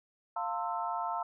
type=chord; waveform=sine; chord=F major seventh; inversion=none; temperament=equal with one note detuned; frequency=698.5 / 901.6 / 1046.5 / 1318.5 Hz; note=F5 / A5 / C6 / E6; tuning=0 / +42 / 0 / 0 cents; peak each=-37 / -35 / -39 / -39 dBFS; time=0.36-1.23 s; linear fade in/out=5 ms; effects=none